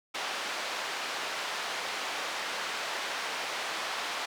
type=band-pass noise; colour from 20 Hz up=pink; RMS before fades=-35 dBFS; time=0.14-4.26 s; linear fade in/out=10 ms; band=730 to 4700 Hz; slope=12 dB/octave; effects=none